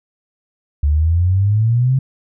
sine exponential sweep, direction up, 70.8 to 135.5 Hz, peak -11 dBFS, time 0.83-1.99 s, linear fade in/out 5 ms, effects none

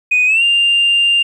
sine tone with pitch glide, 2489 to 2794 Hz, D#7 to F7, 0 to 0 cents, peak -8 dBFS, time 0.11-1.23 s, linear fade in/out 10 ms, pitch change +200 cents, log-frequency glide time 0.26-0.43 s, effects tanh soft clip ceiling -6 dBFS + 8-bit

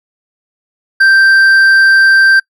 sine tone with hard clipping, 1568 Hz, G6, in tune, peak -5 dBFS, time 1-2.4 s, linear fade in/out 10 ms, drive 4 dB, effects noise-tail reverb RT60 0.1 s tail -25 dB re dry

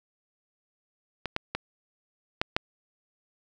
clicks, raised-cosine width 0.3 ms, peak -15 / -11 / -13 / -8 / -7 dBFS, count 5, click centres 1.257 / 1.364 / 1.55 / 2.415 / 2.565 s, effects none

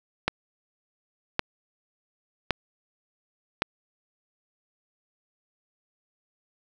click train, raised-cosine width 0.3 ms, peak -6 dBFS, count 4, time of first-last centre 0.28-3.621 s, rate 0.898 Hz, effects none

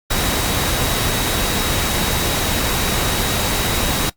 sine tone in noise, 3824 Hz, A#7, 43 cents sharp, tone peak -29 dBFS, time 0.1-4.1 s, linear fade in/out 10 ms, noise pink, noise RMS -19 dBFS, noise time 0.1-4.1 s, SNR -13 dB, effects noise-tail reverb RT60 0.1 s tail -19 dB re dry + Opus 48 kbps

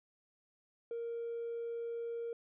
triangle tone, 466.2 Hz, A#4, in tune, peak -34 dBFS, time 0.91-2.33 s, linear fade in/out 2 ms, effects tanh soft clip ceiling -34 dBFS + resampled to 8000 Hz

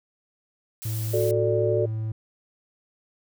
blue noise, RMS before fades -37 dBFS, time 0.82-1.31 s, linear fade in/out 0 ms
triangle tone, 110 Hz, A2, in tune, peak -24 dBFS, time 0.85-2.12 s, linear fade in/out 5 ms
sine chord, D major, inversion first, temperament just, 367.1 / 440.5 / 587.3 Hz, F#4 / A4 / D5, -14 / +2 / 0 cents, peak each -25 dBFS, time 1.13-1.86 s, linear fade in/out 10 ms
effects none

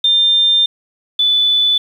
sine tone pair in turn, 3600 / 3485 Hz, A7 / A7, +39 / -17 cents, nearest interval minor second, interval 56 cents, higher first, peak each -9 / -10 dBFS, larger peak first, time 0.04-0.66 / 1.19-1.78 s, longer first, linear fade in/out 5 ms, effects 7-bit

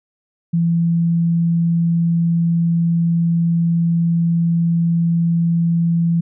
sine tone, 168.3 Hz, E3, 36 cents sharp, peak -13 dBFS, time 0.53-6.21 s, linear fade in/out 10 ms, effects none

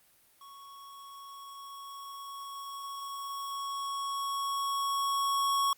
square tone with level ramp, 1108.7 Hz, C#6, in tune, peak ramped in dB -49 to -26 dBFS, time 0.41-5.73 s, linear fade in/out 2 ms, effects white hiss -64 dBFS RMS until 5.77 s + Opus 32 kbps

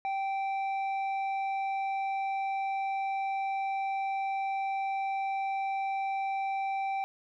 square tone with low-pass filter, 780 Hz, G5, 9 cents flat, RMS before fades -32 dBFS, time 0.05-7.04 s, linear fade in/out 0 ms, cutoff 1700 Hz, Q 7.6, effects none

